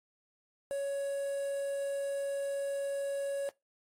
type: tone with quantisation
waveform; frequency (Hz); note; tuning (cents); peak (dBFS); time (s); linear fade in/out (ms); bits
triangle; 558; C#5; +11; -30; 0.71-3.49; 0; 8
effects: noise-tail reverb RT60 0.2 s tail -22 dB re dry + AAC 48 kbps